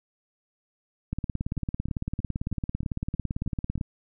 two click trains, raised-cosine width 5 ms, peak -16 / -24 dBFS, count 49 / 8, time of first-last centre 1.13-3.812 / 1.57-3.778 s, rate 17.9 / 3.17 Hz, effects none

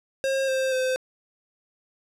square tone with pitch steps, 537 / 526.6 / 516.3 Hz, C5 / C5 / C5, +45 / +11 / -23 cents, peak -23 dBFS, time 0.24-0.96 s, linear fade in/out 0 ms, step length 240 ms, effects low-pass 10000 Hz 12 dB/octave + 10-bit

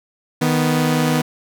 sawtooth tone pair together, 155.9 / 246.9 Hz, D#3 / B3, +4 / 0 cents, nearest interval minor sixth, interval 796 cents, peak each -14 dBFS, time 0.41-1.22 s, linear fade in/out 10 ms, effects none

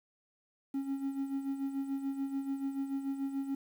triangle tone with tremolo, 273.6 Hz, C#4, 23 cents flat, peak -28 dBFS, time 0.74-3.55 s, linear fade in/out 5 ms, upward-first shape sine, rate 6.9 Hz, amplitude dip 65%, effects tanh soft clip ceiling -24 dBFS + 10-bit

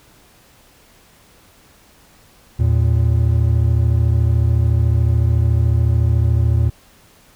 triangle tone pair together, 80.3 / 114.13 Hz, E2 / A#2, -45 / -36 cents, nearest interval tritone, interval 609 cents, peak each -13 dBFS, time 2.59-6.7 s, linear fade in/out 10 ms, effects pink hiss -50 dBFS RMS until 7.35 s

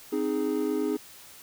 triangle chord, Ab major, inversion first, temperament equal with one note detuned, 261.6 / 310.2 / 415.3 Hz, C4 / Eb4 / Ab4, 0 / -5 / 0 cents, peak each -29 / -27 / -27 dBFS, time 0.12-0.97 s, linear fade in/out 10 ms, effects white hiss -49 dBFS RMS until 1.42 s

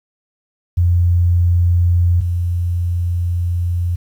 sine tone pair in turn, 87.31 / 87.31 Hz, F2 / F2, 0 / 0 cents, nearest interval unison, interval 0 cents, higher neither, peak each -10 / -15 dBFS, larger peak first, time 0.77-2.21 / 2.21-3.96 s, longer second, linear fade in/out 10 ms, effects 8-bit

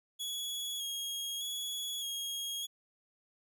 sawtooth tone with vibrato, 3322 Hz, G#7, in tune, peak -33 dBFS, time 0.19-2.67 s, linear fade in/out 20 ms, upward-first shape square, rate 0.82 Hz, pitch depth 25 cents each way, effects none

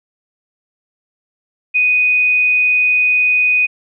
sine tone, 2489 Hz, D#7, in tune, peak -10 dBFS, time 1.74-3.67 s, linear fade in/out 20 ms, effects none

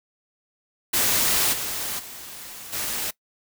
white noise with level steps, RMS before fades -21 / -29 / -39 / -28 dBFS, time 0.93-3.11 s, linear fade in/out 10 ms, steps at 1.52 / 1.98 / 2.72 s, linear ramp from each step 20 ms, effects noise-tail reverb RT60 0.1 s tail -21 dB re dry

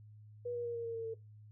sine tone with pitch steps, 484.6 / 478.5 / 472.4 / 466.5 / 460.6 / 454.8 / 449 Hz, B4 / A#4 / A#4 / A#4 / A#4 / A#4 / A4, -33 / +45 / +23 / +1 / -21 / -43 / +35 cents, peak -36 dBFS, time 0.45-1.143 s, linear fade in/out 10 ms, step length 99 ms, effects noise-tail reverb RT60 0.2 s tail -18 dB re dry + added 106 Hz sine -53 dBFS peak until 1.51 s

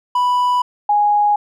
triangle / sine tone pair in turn, 987.8 / 828.6 Hz, B5 / G#5, 0 / -4 cents, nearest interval minor third, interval 304 cents, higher first, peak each -11 dBFS, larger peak neither, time 0.15-0.62 / 0.89-1.36 s, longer neither, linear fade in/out 5 ms, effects none

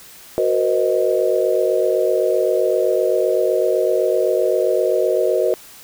sine chord, C half-diminished seventh, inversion second, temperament equal with one note detuned, 370 / 466.2 / 514 / 622.3 Hz, Gb4 / Bb4 / C5 / Eb5, 0 / 0 / -31 / 0 cents, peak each -20 dBFS, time 0.38-5.54 s, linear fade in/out 0 ms, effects white hiss -42 dBFS RMS until 5.83 s

